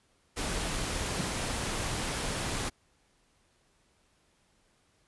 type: noise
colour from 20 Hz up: pink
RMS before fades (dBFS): -33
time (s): 0.36-2.7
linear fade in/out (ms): 20
type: tone with exponential growth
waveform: sine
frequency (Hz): 180.8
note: F#3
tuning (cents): -40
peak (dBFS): -24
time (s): 1.14-1.21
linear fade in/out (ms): 2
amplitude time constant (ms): 15
effects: pink hiss -69 dBFS RMS until 5.07 s + resampled to 24000 Hz